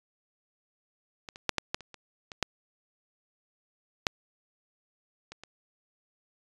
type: clicks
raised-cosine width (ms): 0.2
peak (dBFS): -23 / -27 / -7 / -9 / -11 / -28 / -28 / -24 / -8 / -6 / -26 / -27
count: 12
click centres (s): 1.288 / 1.359 / 1.493 / 1.583 / 1.745 / 1.807 / 1.943 / 2.318 / 2.427 / 4.068 / 5.32 / 5.436
effects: resampled to 22050 Hz